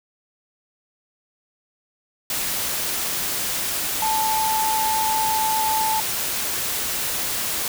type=tone in noise; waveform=sine; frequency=877 Hz; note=A5; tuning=6 cents flat; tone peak=-20 dBFS; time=4.02-6 s; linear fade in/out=2 ms; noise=white; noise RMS=-25 dBFS; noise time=2.3-7.68 s; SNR=+2 dB; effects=none